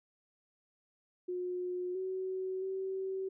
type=tone with pitch steps; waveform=sine; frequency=360.6 / 375.6 / 381.9 Hz; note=F#4 / F#4 / G4; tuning=-45 / +26 / -45 cents; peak=-34 dBFS; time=1.28-3.29 s; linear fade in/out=10 ms; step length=670 ms; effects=none